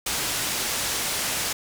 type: low-pass noise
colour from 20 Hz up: white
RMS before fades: -27 dBFS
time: 0.06-1.53 s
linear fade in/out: 5 ms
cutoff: 9400 Hz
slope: 12 dB/octave
effects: none